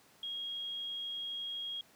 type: tone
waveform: sine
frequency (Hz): 3276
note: G#7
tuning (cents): -24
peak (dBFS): -37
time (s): 0.23-1.81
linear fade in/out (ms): 2
effects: pink hiss -63 dBFS RMS until 1.95 s + high-pass 150 Hz 12 dB/octave